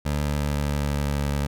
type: tone with pitch glide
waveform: 20% pulse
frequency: 73.42 to 71.29 Hz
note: D2 to C#2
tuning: 0 to +49 cents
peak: -18 dBFS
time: 0.05-1.47 s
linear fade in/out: 10 ms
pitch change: -51 cents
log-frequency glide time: 0.17-1.24 s
effects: none